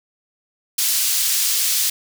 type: high-pass noise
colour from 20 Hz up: pink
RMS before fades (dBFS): -19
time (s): 0.78-1.9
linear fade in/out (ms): 5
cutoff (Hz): 4500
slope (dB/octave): 12
effects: none